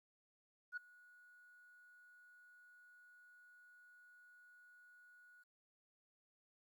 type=tone with ADSR envelope; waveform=sine; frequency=1460 Hz; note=F#6; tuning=24 cents flat; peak=-38 dBFS; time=0.72-5.44 s; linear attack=49 ms; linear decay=10 ms; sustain=-24 dB; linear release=22 ms; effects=tanh soft clip ceiling -38 dBFS + 13-bit